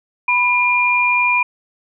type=tone pair together; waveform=sine; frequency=988.8 / 2404 Hz; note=B5 / D7; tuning=+2 / +40 cents; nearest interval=octave + minor third; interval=1538 cents; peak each=-17 / -14 dBFS; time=0.28-1.43 s; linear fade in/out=5 ms; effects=none